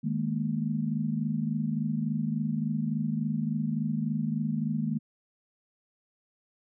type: chord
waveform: sine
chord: D# suspended fourth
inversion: none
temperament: equal with one note detuned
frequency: 155.56 / 209.6 / 233.1 Hz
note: D#3 / G#3 / A#3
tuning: 0 / +16 / 0 cents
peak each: -31 dBFS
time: 0.03-4.99 s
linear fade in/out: 20 ms
effects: none